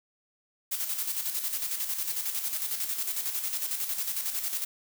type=noise with tremolo; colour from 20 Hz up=blue; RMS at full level=-30 dBFS; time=0.71-4.65 s; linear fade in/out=10 ms; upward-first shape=square; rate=11 Hz; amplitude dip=50%; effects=none